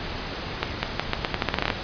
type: accelerating click train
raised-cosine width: 0.3 ms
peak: -5 dBFS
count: 14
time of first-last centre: 0.63-1.702 s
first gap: 200 ms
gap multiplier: 0.83
effects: pink hiss -32 dBFS RMS until 1.83 s + resampled to 11025 Hz